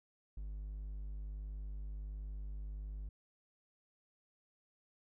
triangle tone, 50.7 Hz, G#1, 41 cents flat, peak -39 dBFS, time 0.37-3.09 s, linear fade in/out 5 ms, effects none

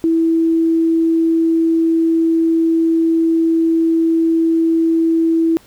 sine tone, 327.9 Hz, E4, 9 cents flat, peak -11 dBFS, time 0.04-5.57 s, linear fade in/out 0 ms, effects pink hiss -48 dBFS RMS until 5.66 s

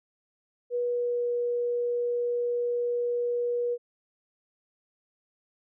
sine tone with pitch glide, 485.6 to 481.7 Hz, B4 to B4, -29 to -43 cents, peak -25 dBFS, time 0.7-3.78 s, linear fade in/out 50 ms, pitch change -14 cents, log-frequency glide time 0.81-1.3 s, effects none

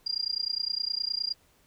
sine tone with amplitude modulation, 4800 Hz, D8, 37 cents sharp, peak -24 dBFS, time 0.06-1.34 s, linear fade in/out 10 ms, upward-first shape sine, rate 29.7 Hz, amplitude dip 100%, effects pink hiss -64 dBFS RMS until 1.66 s

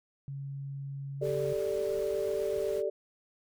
sine tone with pitch glide, 138.59 to 139.8 Hz, C#3 to C#3, 0 to +15 cents, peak -36 dBFS, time 0.28-1.53 s, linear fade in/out 0 ms, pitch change +15 cents, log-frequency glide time 1.16-1.25 s
pink noise, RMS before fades -49 dBFS, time 1.21-2.83 s, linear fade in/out 50 ms
sine chord, G suspended second, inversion none, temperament equal, 392 / 440 / 587.3 Hz, G4 / A4 / D5, 0 / 0 / 0 cents, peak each -33 dBFS, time 1.21-2.9 s, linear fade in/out 10 ms
effects none

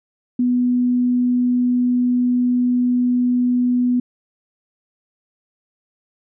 sine tone, 246.9 Hz, B3, in tune, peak -14 dBFS, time 0.39-4 s, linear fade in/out 5 ms, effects none

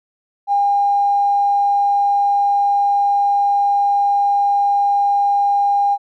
triangle tone with tanh clipping, 807 Hz, G#5, 50 cents flat, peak -12 dBFS, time 0.47-5.98 s, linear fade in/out 50 ms, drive 3 dB, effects none

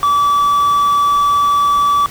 triangle tone, 1152 Hz, D6, 34 cents flat, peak -8 dBFS, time 0.03-2.06 s, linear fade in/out 0 ms, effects pink hiss -33 dBFS RMS until 2.1 s

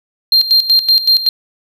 triangle tone with tremolo, 4186 Hz, C8, in tune, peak -5 dBFS, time 0.32-1.29 s, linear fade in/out 2 ms, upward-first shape square, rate 5.3 Hz, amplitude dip 75%, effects none

